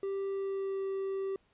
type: tone with pitch glide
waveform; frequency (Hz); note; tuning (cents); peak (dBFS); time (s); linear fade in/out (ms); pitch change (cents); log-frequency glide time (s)
triangle; 392 to 387.9; G4 to G4; 0 to -18; -30; 0.03-1.36; 2; -18; 0.27-0.86
effects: pink hiss -70 dBFS RMS until 1.53 s + resampled to 8000 Hz